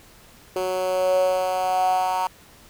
10% pulse tone with high-pass filter sweep, 185 Hz, F#3, in tune, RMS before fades -22 dBFS, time 0.56-2.27 s, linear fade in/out 2 ms, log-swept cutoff 430 to 870 Hz, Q 8.1, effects pink hiss -50 dBFS RMS until 2.69 s

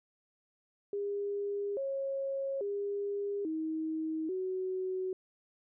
sine tone with pitch steps, 404.8 / 545 / 404.2 / 317 / 373.4 Hz, G#4 / C#5 / G#4 / D#4 / F#4, -44 / -29 / -47 / +32 / +16 cents, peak -32 dBFS, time 0.93-5.13 s, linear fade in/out 2 ms, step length 840 ms, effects none

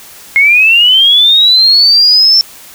sine linear sweep, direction up, 2139 to 5400 Hz, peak -3 dBFS, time 0.36-2.41 s, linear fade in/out 0 ms, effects white hiss -34 dBFS RMS until 2.74 s

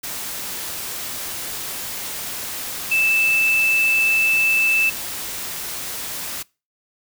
sine tone in noise, 2637 Hz, E7, in tune, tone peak -15 dBFS, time 2.91-4.9 s, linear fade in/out 10 ms, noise white, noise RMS -29 dBFS, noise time 0.03-6.43 s, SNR +11 dB, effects noise-tail reverb RT60 0.3 s tail -24 dB re dry

